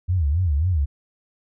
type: tone with vibrato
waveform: sine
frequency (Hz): 81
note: E2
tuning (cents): -30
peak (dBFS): -17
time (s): 0.08-0.86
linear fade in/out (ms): 20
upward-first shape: sine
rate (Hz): 3.7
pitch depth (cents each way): 250
effects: none